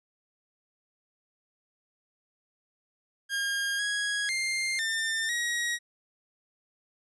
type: tone with pitch steps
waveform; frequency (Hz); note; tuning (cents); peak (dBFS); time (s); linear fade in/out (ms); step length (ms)
sawtooth; 1620 / 1658 / 2107 / 1798 / 1899; G#6 / G#6 / C7 / A6 / A#6; -43 / -3 / +12 / +37 / +32; -24; 3.29-5.79; 50; 500
effects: resampled to 24000 Hz